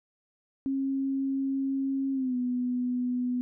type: tone with pitch glide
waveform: sine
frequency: 270.6 to 248.1 Hz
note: C#4 to B3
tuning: -42 to +8 cents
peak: -26 dBFS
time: 0.66-3.41 s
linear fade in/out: 0 ms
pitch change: -150 cents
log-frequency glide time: 2.13-2.36 s
effects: none